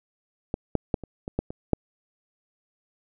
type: clicks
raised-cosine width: 2 ms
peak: -13 / -8 / -9 / -24 / -19 / -11 / -21 / -6 dBFS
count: 8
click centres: 0.541 / 0.753 / 0.942 / 1.037 / 1.279 / 1.39 / 1.505 / 1.733 s
effects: none